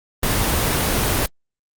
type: noise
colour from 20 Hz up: pink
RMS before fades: -19 dBFS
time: 0.23-1.26 s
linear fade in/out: 2 ms
effects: Opus 24 kbps